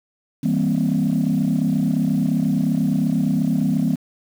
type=chord; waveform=sine; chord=C dominant seventh; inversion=first; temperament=equal with one note detuned; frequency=161.52 / 196 / 233.1 / 261.6 Hz; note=E3 / G3 / Bb3 / C4; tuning=-35 / 0 / 0 / 0 cents; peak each=-21 dBFS; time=0.43-3.96 s; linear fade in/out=10 ms; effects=tanh soft clip ceiling -11 dBFS + 7-bit